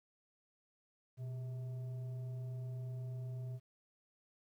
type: tone with frequency modulation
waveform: sine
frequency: 124.2 Hz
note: B2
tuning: 10 cents sharp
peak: -39 dBFS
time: 1.17-3.6 s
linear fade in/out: 50 ms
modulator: 525 Hz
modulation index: 0.22
effects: tanh soft clip ceiling -36 dBFS + 12-bit